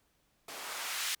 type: noise with band-pass filter sweep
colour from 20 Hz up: blue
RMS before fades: -38 dBFS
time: 0.48-1.15 s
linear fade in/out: 5 ms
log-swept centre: 440 to 2400 Hz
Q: 0.83
effects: pink hiss -73 dBFS RMS until 1.2 s